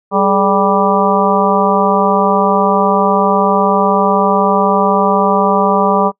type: harmonic tone with a mistuned harmonic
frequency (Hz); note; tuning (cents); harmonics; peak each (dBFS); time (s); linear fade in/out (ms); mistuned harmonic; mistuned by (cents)
196; G3; 0; 1 / 2 / 3 / 4 / 5 / 6; -16 / -16 / -16 / -16 / -16 / -16; 0.11-6.12; 50; 2; +120
effects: noise-tail reverb RT60 0.1 s tail -25 dB re dry